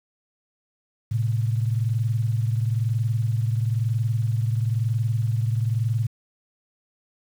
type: tone pair together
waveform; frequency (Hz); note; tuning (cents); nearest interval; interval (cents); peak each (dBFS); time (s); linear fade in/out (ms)
sine; 111.1 / 132.12; A2 / C3; +17 / +17; minor third; 300; -21 / -27; 1.11-6.07; 10
effects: 8-bit